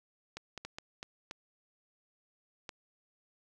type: clicks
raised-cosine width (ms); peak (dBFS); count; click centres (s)
0.2; -24; 7; 0.37 / 0.577 / 0.65 / 0.785 / 1.029 / 1.311 / 2.692
effects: none